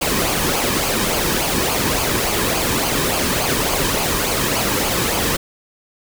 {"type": "noise with flanger", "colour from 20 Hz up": "pink", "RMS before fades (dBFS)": -19, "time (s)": [0.01, 5.37], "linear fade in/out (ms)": 10, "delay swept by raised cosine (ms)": [0.53, 1.48], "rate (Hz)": 3.5, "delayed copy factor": -0.55, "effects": []}